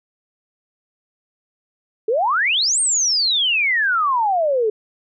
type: exponential two-way sweep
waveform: sine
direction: up then down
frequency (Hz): 415.3 to 8870 to 415.3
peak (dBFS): -15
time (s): 2.08-4.7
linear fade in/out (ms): 5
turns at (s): 2.8
effects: none